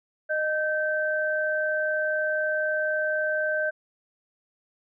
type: tone pair together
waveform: sine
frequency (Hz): 615.9 / 1552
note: D#5 / G6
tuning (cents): -18 / -18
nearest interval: octave + major third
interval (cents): 1600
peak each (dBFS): -26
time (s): 0.29-3.71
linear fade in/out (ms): 20
effects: none